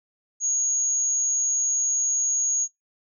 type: tone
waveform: sine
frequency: 6645 Hz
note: G#8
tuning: in tune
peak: -21 dBFS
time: 0.4-2.68 s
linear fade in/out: 50 ms
effects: noise-tail reverb RT60 0.2 s tail -23 dB re dry